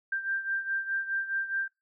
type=beating tone pair; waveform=sine; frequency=1578 / 1582.8 Hz; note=G6 / G6; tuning=+11 / +16 cents; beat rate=4.8 Hz; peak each=-30 / -35 dBFS; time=0.12-1.68 s; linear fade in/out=5 ms; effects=noise-tail reverb RT60 0.2 s tail -21 dB re dry